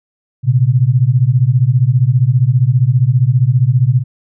sine beating tone pair, 118.3 / 133.3 Hz, A#2 / C3, +26 / +33 cents, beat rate 15 Hz, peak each -11 dBFS, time 0.43-4.04 s, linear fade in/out 50 ms, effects none

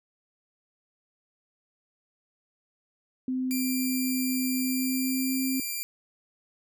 sine tone with pitch glide, 257.1 to 262.8 Hz, C4 to C4, -30 to +8 cents, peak -26 dBFS, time 3.28-5.6 s, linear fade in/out 2 ms, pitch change +38 cents, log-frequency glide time 4.59-5.42 s
5% pulse tone, 2372 Hz, D7, 17 cents sharp, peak -21 dBFS, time 3.51-5.83 s, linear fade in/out 0 ms
effects none

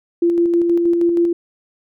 sine tone with tremolo, 342.5 Hz, F4, 34 cents flat, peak -11 dBFS, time 0.22-1.33 s, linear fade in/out 5 ms, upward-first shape square, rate 6.3 Hz, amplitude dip 30%, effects none

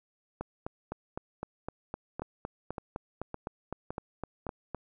two click trains, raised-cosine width 1 ms, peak -22 / -21 dBFS, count 5 / 18, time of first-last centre 2.22-4.467 / 0.41-4.747 s, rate 1.78 / 3.92 Hz, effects none

